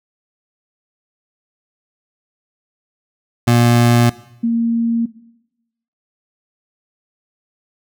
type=tone pair in turn; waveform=25% pulse / sine; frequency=119.3 / 231.4 Hz; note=A#2 / A#3; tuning=+41 / -13 cents; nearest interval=major seventh; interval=1146 cents; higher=second; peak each=-6 / -13 dBFS; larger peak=first; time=3.47-4.1 / 4.43-5.06 s; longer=neither; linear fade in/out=10 ms; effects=noise-tail reverb RT60 0.9 s tail -19 dB re dry